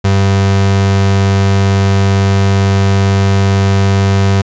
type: tone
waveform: 35% pulse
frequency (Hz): 97.8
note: G2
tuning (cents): -4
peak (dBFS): -6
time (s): 0.04-4.42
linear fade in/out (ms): 10
effects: resampled to 16000 Hz

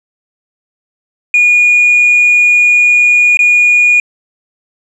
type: tone with dropouts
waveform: sine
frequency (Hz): 2443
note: D#7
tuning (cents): -32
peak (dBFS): -3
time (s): 1.34-4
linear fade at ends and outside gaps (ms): 2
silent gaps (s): 3.371-3.391
effects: tanh soft clip ceiling -2 dBFS

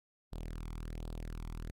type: tone with flanger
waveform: sawtooth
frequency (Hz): 40.25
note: E1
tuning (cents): -41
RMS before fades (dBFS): -42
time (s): 0.32-1.71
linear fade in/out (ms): 10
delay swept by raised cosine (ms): 0.23 to 0.9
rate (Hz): 1.3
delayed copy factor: +0.65
effects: AAC 48 kbps

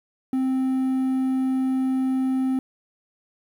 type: tone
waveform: triangle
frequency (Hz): 261.6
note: C4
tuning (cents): 0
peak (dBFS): -18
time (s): 0.33-2.59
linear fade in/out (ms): 2
effects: 9-bit

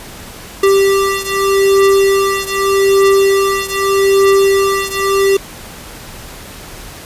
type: beating tone pair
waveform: square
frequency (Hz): 392 / 392.82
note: G4 / G4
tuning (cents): 0 / +4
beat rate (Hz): 0.82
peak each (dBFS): -12 / -14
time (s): 0.63-5.37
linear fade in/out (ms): 5
effects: pink hiss -32 dBFS RMS until 7.05 s + resampled to 32000 Hz

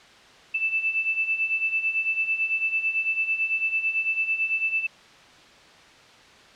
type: beating tone pair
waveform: sine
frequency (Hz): 2637 / 2646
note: E7 / E7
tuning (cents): 0 / +6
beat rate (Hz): 9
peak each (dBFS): -28 / -23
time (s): 0.54-4.87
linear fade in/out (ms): 10
effects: white hiss -50 dBFS RMS until 6.55 s + low-pass 4000 Hz 12 dB/octave

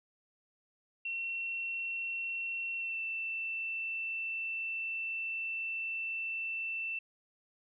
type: tone with pitch glide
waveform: sine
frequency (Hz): 2718 to 2674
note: F7 to E7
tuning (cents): -48 to +24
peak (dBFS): -34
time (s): 1.05-6.99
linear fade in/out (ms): 5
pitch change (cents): -28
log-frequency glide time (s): 2.77-3
effects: none

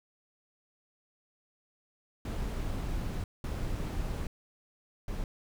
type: noise bursts at uneven times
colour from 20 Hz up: brown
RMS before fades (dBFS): -34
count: 3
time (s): 2.25-3.24 / 3.44-4.27 / 5.08-5.24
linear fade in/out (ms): 2
effects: none

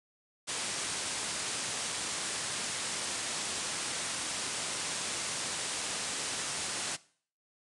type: low-pass noise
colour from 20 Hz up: white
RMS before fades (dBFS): -36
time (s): 0.47-6.97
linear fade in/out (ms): 20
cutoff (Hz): 9800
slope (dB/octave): 96
effects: noise-tail reverb RT60 0.5 s tail -20 dB re dry + high-pass 100 Hz 12 dB/octave

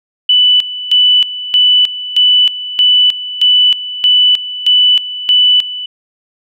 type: tone with tremolo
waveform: sine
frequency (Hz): 2982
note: F#7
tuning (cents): +13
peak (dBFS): -5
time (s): 0.29-5.86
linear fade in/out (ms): 5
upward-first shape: square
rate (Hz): 1.6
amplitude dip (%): 80
effects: none

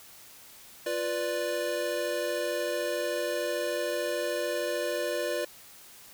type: chord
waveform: square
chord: B diminished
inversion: second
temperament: equal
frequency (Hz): 349.2 / 493.9 / 587.3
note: F4 / B4 / D5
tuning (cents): 0 / 0 / 0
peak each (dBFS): -36 / -34 / -32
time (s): 0.86-5.45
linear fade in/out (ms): 5
effects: white hiss -51 dBFS RMS until 6.13 s

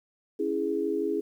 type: chord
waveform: sine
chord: C# minor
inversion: none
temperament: equal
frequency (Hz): 277.2 / 329.6 / 415.3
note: C#4 / E4 / G#4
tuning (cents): 0 / 0 / 0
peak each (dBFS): -33 / -30 / -28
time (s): 0.39-1.21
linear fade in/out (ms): 10
effects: 10-bit

